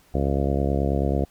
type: harmonic tone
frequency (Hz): 69.3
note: C#2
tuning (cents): 0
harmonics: 1 / 2 / 3 / 4 / 5 / 6 / 7 / 8 / 9 / 10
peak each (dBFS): -24 / -27 / -29 / -30 / -31 / -32 / -32 / -33 / -34 / -34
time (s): 0.14-1.25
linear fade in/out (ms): 5
effects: pink hiss -58 dBFS RMS until 1.3 s